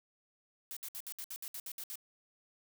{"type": "noise bursts", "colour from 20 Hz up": "blue", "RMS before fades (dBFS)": -43, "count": 11, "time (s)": [0.71, 1.956], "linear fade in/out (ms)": 0, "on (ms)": 56, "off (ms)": 63, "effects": []}